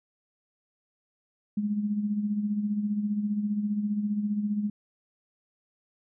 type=tone with tremolo; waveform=sine; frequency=207.9 Hz; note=G#3; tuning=2 cents sharp; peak=-23 dBFS; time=1.57-4.7 s; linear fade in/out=5 ms; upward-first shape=sine; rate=15 Hz; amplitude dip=55%; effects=none